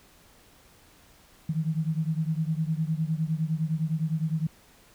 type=beating tone pair; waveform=sine; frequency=155.56 / 165.36 Hz; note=D#3 / E3; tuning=0 / +6 cents; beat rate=9.8 Hz; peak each=-27 / -29 dBFS; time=1.49-4.47 s; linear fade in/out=5 ms; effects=pink hiss -57 dBFS RMS until 4.94 s